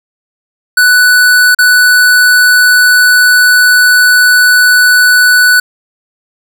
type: tone with dropouts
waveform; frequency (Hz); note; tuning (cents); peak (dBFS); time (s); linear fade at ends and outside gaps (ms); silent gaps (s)
square; 1487; F#6; +8; -4; 0.77-5.6; 5; 1.548-1.587
effects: none